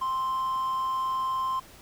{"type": "tone with amplitude modulation", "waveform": "triangle", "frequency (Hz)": 1046.5, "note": "C6", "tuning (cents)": 0, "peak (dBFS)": -22, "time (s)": [0.01, 1.6], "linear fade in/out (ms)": 10, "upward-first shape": "sine", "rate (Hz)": 262, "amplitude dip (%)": 30, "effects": ["tanh soft clip ceiling -18 dBFS", "pink hiss -51 dBFS RMS until 1.81 s"]}